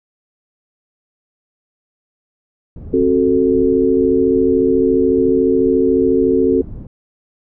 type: low-pass noise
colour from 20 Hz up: pink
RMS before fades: -31 dBFS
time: 2.76-6.87 s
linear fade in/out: 2 ms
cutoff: 240 Hz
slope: 12 dB/octave
type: chord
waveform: sine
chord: F# diminished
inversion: second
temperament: just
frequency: 266.4 / 370 / 444 Hz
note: C4 / F#4 / A4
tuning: +31 / 0 / +16 cents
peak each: -15 dBFS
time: 2.93-6.62 s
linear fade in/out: 10 ms
effects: none